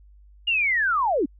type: linear sweep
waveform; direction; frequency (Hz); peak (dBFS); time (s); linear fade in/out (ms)
sine; down; 2877 to 238.1; -19; 0.47-1.26; 10
effects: added 50 Hz sine -48 dBFS peak until 1.39 s